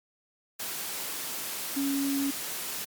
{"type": "tone in noise", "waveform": "sine", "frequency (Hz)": 277.2, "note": "C#4", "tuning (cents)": 0, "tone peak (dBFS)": -26, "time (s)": [1.76, 2.31], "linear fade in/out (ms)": 10, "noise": "white", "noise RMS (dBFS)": -35, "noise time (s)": [0.59, 2.85], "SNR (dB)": 6, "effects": ["high-pass 150 Hz 12 dB/octave", "Opus 48 kbps"]}